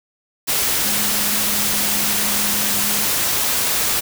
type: tone in noise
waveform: sine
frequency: 206.7 Hz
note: G#3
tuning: 8 cents flat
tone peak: -30 dBFS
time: 0.84-3.06 s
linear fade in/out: 20 ms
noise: white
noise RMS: -19 dBFS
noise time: 0.47-4.01 s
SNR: -14 dB
effects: none